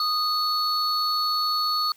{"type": "tone pair together", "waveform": "triangle", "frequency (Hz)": [1241, 4417], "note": ["D#6", "C#8"], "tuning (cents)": [-5, -7], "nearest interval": "octave + minor seventh", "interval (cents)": 2198, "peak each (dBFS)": -23, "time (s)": [0, 1.92], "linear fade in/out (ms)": 2, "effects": ["white hiss -57 dBFS RMS until 1.96 s"]}